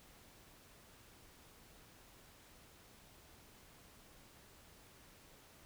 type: silence
effects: pink hiss -62 dBFS RMS until 5.65 s